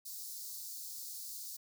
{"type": "high-pass noise", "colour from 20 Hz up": "white", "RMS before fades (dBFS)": -45, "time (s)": [0.05, 1.57], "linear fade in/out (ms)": 10, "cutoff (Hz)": 4200, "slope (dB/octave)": 48, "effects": []}